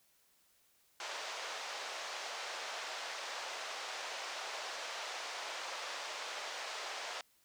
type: band-pass noise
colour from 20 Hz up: pink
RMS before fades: -43 dBFS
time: 1-7.21 s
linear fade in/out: 2 ms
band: 570 to 6400 Hz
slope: 24 dB/octave
effects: white hiss -71 dBFS RMS until 7.44 s